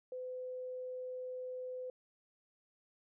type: tone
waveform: sine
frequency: 507 Hz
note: B4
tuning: 45 cents sharp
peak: -40 dBFS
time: 0.12-1.9 s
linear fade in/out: 2 ms
effects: none